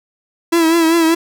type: tone with vibrato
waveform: 45% pulse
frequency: 330 Hz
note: E4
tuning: 2 cents sharp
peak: -10 dBFS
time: 0.52-1.15 s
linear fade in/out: 10 ms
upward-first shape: triangle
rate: 5.1 Hz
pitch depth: 63 cents each way
effects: none